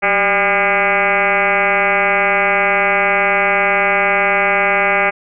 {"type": "tone with frequency modulation", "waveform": "sine", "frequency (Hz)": 1416, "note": "F6", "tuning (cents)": 23, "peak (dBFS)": -11, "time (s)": [0.02, 5.11], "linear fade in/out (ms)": 20, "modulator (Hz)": 205, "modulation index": 4.8, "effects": []}